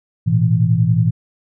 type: chord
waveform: sine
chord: A suspended second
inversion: none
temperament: equal with one note detuned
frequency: 110 / 120.79 / 164.81 Hz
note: A2 / B2 / E3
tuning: 0 / -38 / 0 cents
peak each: -16 dBFS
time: 0.26-1.11 s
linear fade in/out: 20 ms
effects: none